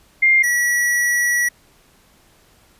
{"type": "tone pair in turn", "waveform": ["sine", "square"], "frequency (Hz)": [2111, 1934.8], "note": ["C7", "B6"], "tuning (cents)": [15, -36], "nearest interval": "major second", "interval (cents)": 151, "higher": "first", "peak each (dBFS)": [-10, -16], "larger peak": "first", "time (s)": [[0.22, 0.43], [0.43, 1.49]], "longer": "second", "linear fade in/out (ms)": 10, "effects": ["pink hiss -54 dBFS RMS until 2.79 s", "resampled to 32000 Hz"]}